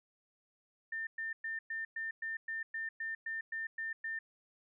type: tone bursts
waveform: sine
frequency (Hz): 1800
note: A6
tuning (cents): +39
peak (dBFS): -36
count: 13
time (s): 0.92-4.19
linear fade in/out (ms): 5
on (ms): 150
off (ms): 110
effects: none